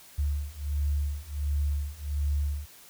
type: beating tone pair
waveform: sine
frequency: 71.6 / 73 Hz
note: D2 / D2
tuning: -43 / -10 cents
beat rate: 1.4 Hz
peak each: -30 / -29 dBFS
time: 0.18-2.66 s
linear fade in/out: 10 ms
effects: white hiss -52 dBFS RMS until 2.89 s